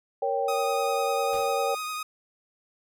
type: chord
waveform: sine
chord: G diminished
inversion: first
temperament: equal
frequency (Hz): 466.2 / 554.4 / 784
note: Bb4 / Db5 / G5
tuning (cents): 0 / 0 / 0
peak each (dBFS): -29 / -28 / -28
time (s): 0.22-1.75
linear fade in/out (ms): 5
type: tone with vibrato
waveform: sawtooth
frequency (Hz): 1246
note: D#6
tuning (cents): +2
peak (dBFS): -27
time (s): 0.48-2.03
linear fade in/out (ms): 5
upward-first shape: triangle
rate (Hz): 10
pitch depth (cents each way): 25
type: noise with exponential decay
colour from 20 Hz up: pink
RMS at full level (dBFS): -43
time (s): 1.33-1.74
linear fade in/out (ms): 1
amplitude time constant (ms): 87
effects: none